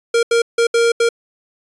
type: tone bursts at uneven times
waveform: square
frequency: 466.2 Hz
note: A#4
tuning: in tune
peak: -12 dBFS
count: 5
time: 0.14-0.23 / 0.31-0.42 / 0.58-0.67 / 0.74-0.92 / 1-1.09 s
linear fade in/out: 5 ms
effects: resampled to 22050 Hz